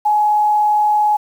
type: tone with frequency modulation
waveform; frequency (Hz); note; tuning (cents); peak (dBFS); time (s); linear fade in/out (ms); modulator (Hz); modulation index
sine; 842; G#5; +24; -11; 0.05-1.17; 10; 37.5; 0.21
effects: 7-bit